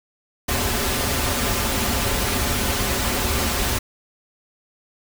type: noise with comb filter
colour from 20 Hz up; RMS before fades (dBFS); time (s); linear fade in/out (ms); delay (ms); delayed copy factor
pink; -22; 0.48-3.79; 10; 6.3; -0.65
effects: none